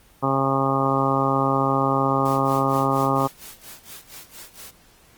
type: harmonic tone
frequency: 135.7 Hz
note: C#3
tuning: 36 cents flat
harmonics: 1 / 2 / 3 / 4 / 5 / 6 / 7 / 8 / 9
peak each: -26 / -25 / -28 / -27 / -30 / -26 / -30 / -26 / -25 dBFS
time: 0.22-3.28 s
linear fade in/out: 20 ms
type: noise with tremolo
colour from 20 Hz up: white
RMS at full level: -39 dBFS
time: 2.25-4.71 s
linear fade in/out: 5 ms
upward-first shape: sine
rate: 4.3 Hz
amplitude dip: 90%
effects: pink hiss -54 dBFS RMS until 5.17 s + Opus 24 kbps